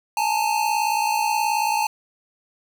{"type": "tone pair together", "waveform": "square", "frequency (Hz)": [843.4, 902], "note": ["G#5", "A5"], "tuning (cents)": [26, 43], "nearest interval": "minor second", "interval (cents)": 117, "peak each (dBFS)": -23, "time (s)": [0.17, 1.87], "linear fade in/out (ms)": 2, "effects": []}